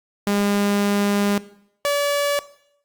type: tone pair in turn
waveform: sawtooth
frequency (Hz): 202.9 / 573.9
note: G#3 / D5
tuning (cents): -40 / -40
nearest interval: octave + tritone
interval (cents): 1800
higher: second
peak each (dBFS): -14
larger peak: neither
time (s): 0.27-1.38 / 1.85-2.39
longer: first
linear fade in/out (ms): 0
effects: noise-tail reverb RT60 0.7 s tail -18 dB re dry + Opus 48 kbps

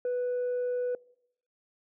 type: tone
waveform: sine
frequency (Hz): 493.9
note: B4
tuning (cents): 0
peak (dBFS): -25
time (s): 0.05-0.95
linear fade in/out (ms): 2
effects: noise-tail reverb RT60 0.8 s tail -25 dB re dry + tanh soft clip ceiling -26 dBFS

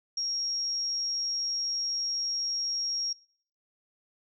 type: tone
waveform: sine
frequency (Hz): 5588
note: F8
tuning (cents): 0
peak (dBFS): -28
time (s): 0.17-3.13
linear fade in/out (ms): 5
effects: noise-tail reverb RT60 0.6 s tail -25 dB re dry

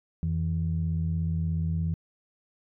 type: tone pair together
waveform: sine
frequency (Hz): 86.2 / 163.08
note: F2 / E3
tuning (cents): -22 / -18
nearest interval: major seventh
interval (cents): 1104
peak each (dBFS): -27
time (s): 0.23-1.94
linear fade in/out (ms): 0
effects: tanh soft clip ceiling -18 dBFS

